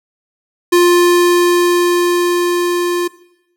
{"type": "tone with level ramp", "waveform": "square", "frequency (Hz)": 351, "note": "F4", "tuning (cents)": 9, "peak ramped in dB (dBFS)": [-7, -15], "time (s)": [0.72, 3.08], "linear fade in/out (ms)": 10, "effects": ["noise-tail reverb RT60 0.8 s tail -18 dB re dry"]}